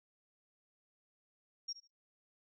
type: tone with echo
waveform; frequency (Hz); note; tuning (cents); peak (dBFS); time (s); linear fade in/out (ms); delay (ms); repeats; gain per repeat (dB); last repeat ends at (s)
sine; 5580; F8; -2; -38; 1.68-1.73; 10; 73; 2; -14; 1.876
effects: noise-tail reverb RT60 0.1 s tail -17 dB re dry